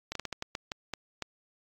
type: slowing click train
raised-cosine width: 0.2 ms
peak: -17 dBFS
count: 10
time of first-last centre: 0.12-1.223 s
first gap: 33 ms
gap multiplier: 1.31
effects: AAC 64 kbps